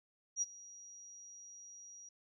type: tone with ADSR envelope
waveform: sine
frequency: 5750 Hz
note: F8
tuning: 50 cents sharp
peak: -30 dBFS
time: 0.36-2.09 s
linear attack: 59 ms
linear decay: 27 ms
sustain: -21 dB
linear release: 4 ms
effects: none